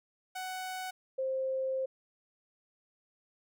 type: tone pair in turn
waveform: sawtooth / sine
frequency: 745 / 526.8 Hz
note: F#5 / C5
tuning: +12 / +12 cents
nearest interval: tritone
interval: 600 cents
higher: first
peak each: -33 / -30 dBFS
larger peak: second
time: 0.35-0.91 / 1.18-1.86 s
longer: second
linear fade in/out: 10 ms
effects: none